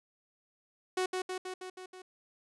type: tone with echo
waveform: sawtooth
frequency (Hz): 370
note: F#4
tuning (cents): 0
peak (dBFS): -25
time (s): 0.97-1.06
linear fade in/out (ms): 5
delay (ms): 160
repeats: 6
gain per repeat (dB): -3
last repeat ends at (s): 2.02
effects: resampled to 24000 Hz